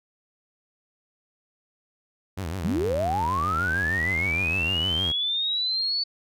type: tone with vibrato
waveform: sawtooth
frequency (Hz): 87.31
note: F2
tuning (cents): 0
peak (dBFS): -25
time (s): 2.37-5.12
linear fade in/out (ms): 10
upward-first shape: triangle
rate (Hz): 6.5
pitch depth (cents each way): 250
type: linear sweep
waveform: sine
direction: up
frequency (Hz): 158.2 to 4504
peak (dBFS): -23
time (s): 2.64-6.04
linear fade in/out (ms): 10
effects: none